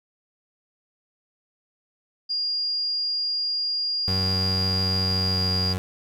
sine tone, 4825 Hz, D8, 46 cents sharp, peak -23 dBFS, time 2.29-5.74 s, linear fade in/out 20 ms
30% pulse tone with pitch glide, 94 to 92.44 Hz, F#2 to F#2, +28 to -1 cents, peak -22 dBFS, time 4.08-5.78 s, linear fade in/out 0 ms, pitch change -29 cents, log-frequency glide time 5.01-5.64 s
effects none

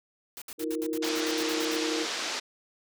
white noise bursts, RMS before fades -41 dBFS, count 13, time 0.37-1.761 s, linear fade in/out 0 ms, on 47 ms, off 65 ms
sine chord, Eb suspended second, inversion none, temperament equal with one note detuned, 317.1 / 349.2 / 466.2 Hz, Eb4 / F4 / Bb4, +33 / 0 / 0 cents, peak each -31 / -36 / -33 dBFS, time 0.58-2.07 s, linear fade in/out 50 ms
white band-pass noise, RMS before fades -33 dBFS, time 1.02-2.4 s, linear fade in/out 10 ms, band 260 to 5900 Hz, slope 24 dB/octave
effects none

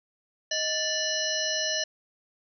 harmonic tone with a mistuned harmonic, 587.3 Hz, D5, in tune, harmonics 1 / 3 / 5 / 7 / 9 / 10, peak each -33 / -33 / -33 / -33 / -33 / -33 dBFS, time 0.51-1.84 s, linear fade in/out 5 ms, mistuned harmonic 1, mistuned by +110 cents, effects none

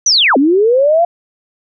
sine linear two-way sweep, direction down then up, 6190 to 254.6 to 704 Hz, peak -7 dBFS, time 0.06-1.05 s, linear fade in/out 5 ms, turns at 0.37 s, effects none

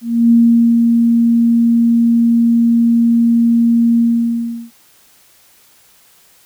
sine tone with ADSR envelope, 233.1 Hz, A#3, in tune, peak -5 dBFS, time 0.01-4.71 s, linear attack 300 ms, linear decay 460 ms, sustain -3 dB, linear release 720 ms, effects white hiss -49 dBFS RMS until 6.45 s

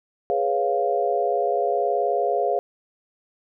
sine chord, C# dominant seventh, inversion second, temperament equal, 415.3 / 493.9 / 554.4 / 698.5 Hz, G#4 / B4 / C#5 / E#5, 0 / 0 / 0 / 0 cents, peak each -25 / -27 / -26 / -23 dBFS, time 0.3-2.59 s, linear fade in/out 0 ms, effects none

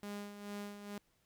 sawtooth tone with tremolo, 204.4 Hz, G#3, 27 cents flat, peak -37 dBFS, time 0.03-0.98 s, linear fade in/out 0 ms, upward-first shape sine, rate 2.3 Hz, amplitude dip 60%, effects pink hiss -75 dBFS RMS until 1.25 s

